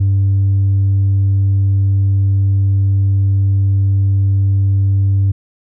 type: tone with tanh clipping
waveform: triangle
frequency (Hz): 98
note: G2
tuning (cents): 0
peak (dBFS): -10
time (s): 0-5.32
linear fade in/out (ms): 10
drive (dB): 6
effects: none